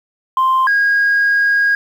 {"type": "tone pair in turn", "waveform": "sine", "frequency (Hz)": [1046.5, 1636], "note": ["C6", "G#6"], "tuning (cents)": [0, -26], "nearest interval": "minor sixth", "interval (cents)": 774, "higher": "second", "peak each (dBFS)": -9, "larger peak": "neither", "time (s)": [[0.37, 0.67], [0.67, 1.75]], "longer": "second", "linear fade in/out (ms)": 2, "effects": ["tanh soft clip ceiling -8 dBFS", "7-bit"]}